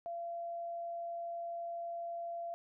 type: tone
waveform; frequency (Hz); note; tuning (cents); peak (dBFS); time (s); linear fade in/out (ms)
sine; 683; F5; -39; -38; 0.06-2.54; 0
effects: none